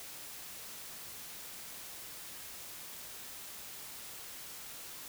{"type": "silence", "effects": ["white hiss -47 dBFS RMS until 5.08 s"]}